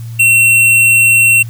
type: tone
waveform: square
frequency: 2720 Hz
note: F7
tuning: 46 cents flat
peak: -6 dBFS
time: 0.19-1.43 s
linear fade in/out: 10 ms
effects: added 115 Hz sine -22 dBFS peak until 1.49 s + white hiss -42 dBFS RMS until 1.49 s